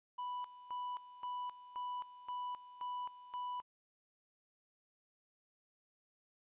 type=tone with tremolo; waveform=triangle; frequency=989 Hz; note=B5; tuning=2 cents sharp; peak=-37 dBFS; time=0.18-3.62 s; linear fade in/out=10 ms; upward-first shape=square; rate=1.9 Hz; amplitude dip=80%; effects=resampled to 8000 Hz + 13-bit